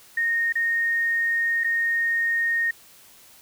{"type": "tone with dropouts", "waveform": "sine", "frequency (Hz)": 1851, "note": "A#6", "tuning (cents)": -13, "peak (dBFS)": -20, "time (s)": [0.17, 2.71], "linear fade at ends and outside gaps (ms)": 5, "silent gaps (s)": [[0.525, 0.554], [1.637, 1.643]], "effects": ["white hiss -51 dBFS RMS until 3.41 s"]}